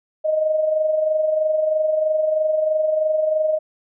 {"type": "tone with amplitude modulation", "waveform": "sine", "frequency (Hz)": 622.3, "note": "D#5", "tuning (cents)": 0, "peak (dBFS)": -14, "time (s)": [0.24, 3.59], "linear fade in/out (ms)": 20, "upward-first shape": "sine", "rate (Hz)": 23.1, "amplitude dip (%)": 50, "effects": []}